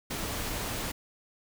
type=noise; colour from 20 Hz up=pink; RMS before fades=-34 dBFS; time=0.1-0.92 s; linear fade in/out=10 ms; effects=none